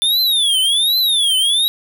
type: tone with vibrato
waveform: square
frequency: 3520 Hz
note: A7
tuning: in tune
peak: -13 dBFS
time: 0.02-1.68 s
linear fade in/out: 0 ms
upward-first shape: triangle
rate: 1.3 Hz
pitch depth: 270 cents each way
effects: none